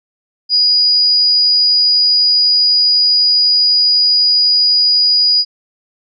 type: tone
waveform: sine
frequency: 4906 Hz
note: D#8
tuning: 25 cents flat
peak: -8 dBFS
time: 0.49-5.45 s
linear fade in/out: 50 ms
effects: none